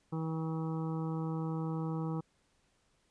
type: harmonic tone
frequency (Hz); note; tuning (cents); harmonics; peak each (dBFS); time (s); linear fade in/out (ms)
160.7; E3; -44; 1 / 2 / 3 / 5 / 6 / 7 / 8; -34 / -40 / -44 / -48 / -50 / -51 / -52; 0.12-2.21; 10
effects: pink hiss -73 dBFS RMS until 3.1 s + resampled to 22050 Hz